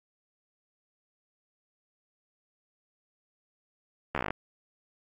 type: slowing click train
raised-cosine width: 0.5 ms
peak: -14 dBFS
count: 10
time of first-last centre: 4.15-4.306 s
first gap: 13 ms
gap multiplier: 1.07
effects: AAC 48 kbps